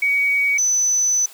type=tone pair in turn; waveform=sine; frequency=2255 / 6020 Hz; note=C#7 / F#8; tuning=+29 / +29 cents; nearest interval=octave + perfect fourth; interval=1700 cents; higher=second; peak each=-15 dBFS; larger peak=neither; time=0.02-0.58 / 0.58-1.26 s; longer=second; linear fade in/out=5 ms; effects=white hiss -43 dBFS RMS until 1.33 s + high-pass 400 Hz 12 dB/octave